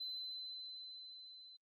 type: tone with level ramp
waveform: sine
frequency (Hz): 4043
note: B7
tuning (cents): +40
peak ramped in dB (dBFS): -40 to -55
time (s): 0-1.57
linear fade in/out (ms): 10
effects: tanh soft clip ceiling -36 dBFS + Opus 48 kbps